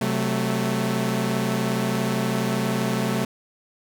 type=chord; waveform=sawtooth; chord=F# diminished; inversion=second; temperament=equal with one note detuned; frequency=130.81 / 187.58 / 220 Hz; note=C3 / F#3 / A3; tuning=0 / +24 / 0 cents; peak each=-23 / -23 / -21 dBFS; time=0.01-3.25 s; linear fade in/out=5 ms; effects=none